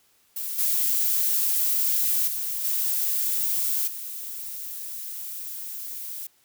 violet noise with level steps, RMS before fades -31 / -23 / -29 / -25 / -35 dBFS, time 0.36-6.27 s, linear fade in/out 5 ms, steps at 0.58 / 2.27 / 2.64 / 3.87 s, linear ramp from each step 10 ms, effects white hiss -63 dBFS RMS until 6.44 s

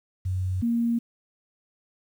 sine tone pair in turn, 92.8 / 233.8 Hz, F#2 / A#3, +6 / +5 cents, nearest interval octave + major third, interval 1599 cents, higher second, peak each -24 / -21 dBFS, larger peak second, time 0.25-0.62 / 0.62-0.99 s, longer neither, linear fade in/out 10 ms, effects 9-bit

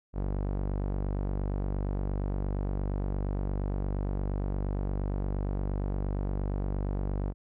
sawtooth tone with low-pass filter, 48.6 Hz, G1, 14 cents flat, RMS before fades -31 dBFS, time 0.13-7.34 s, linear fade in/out 50 ms, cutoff 780 Hz, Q 0.76, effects none

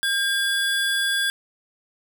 square tone pair together, 1603 / 3401 Hz, G6 / G#7, +38 / +40 cents, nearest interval octave + minor second, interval 1302 cents, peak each -23 / -25 dBFS, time 0.03-1.3 s, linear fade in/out 0 ms, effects none

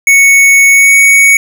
square tone with pitch glide, 2217 to 2232 Hz, C#7 to C#7, 0 to +11 cents, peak -3 dBFS, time 0.07-1.37 s, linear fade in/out 2 ms, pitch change +11 cents, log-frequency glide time 0.7-0.95 s, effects none

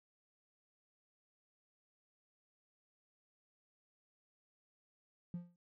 triangle tone with exponential decay, 174.61 Hz, F3, in tune, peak -33 dBFS, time 5.34-5.56 s, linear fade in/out 2 ms, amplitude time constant 47 ms, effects noise-tail reverb RT60 0.1 s tail -24 dB re dry + tanh soft clip ceiling -35 dBFS

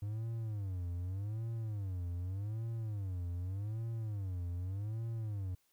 triangle tone with vibrato, 100 Hz, G2, 35 cents sharp, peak -34 dBFS, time 0.02-5.55 s, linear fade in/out 5 ms, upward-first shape sine, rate 0.84 Hz, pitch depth 240 cents each way, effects white hiss -75 dBFS RMS until 5.72 s

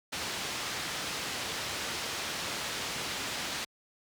white low-pass noise, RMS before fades -36 dBFS, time 0.12-3.65 s, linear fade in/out 10 ms, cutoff 4900 Hz, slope 12 dB/octave, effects high-pass 60 Hz 12 dB/octave

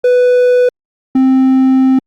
triangle tone pair in turn, 495.6 / 262.5 Hz, B4 / C4, +6 / +6 cents, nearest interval major seventh, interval 1100 cents, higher first, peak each -4 dBFS, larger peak neither, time 0.04-0.69 / 1.15-1.99 s, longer second, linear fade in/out 5 ms, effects Opus 32 kbps

